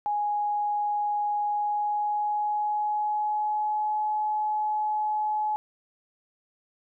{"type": "tone with pitch glide", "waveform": "sine", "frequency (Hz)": [830.6, 850.5], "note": ["G#5", "G#5"], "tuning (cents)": [0, 41], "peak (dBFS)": -24, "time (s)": [0.06, 5.56], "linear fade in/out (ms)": 0, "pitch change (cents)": 41, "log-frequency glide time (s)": [1.47, 4.03], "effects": []}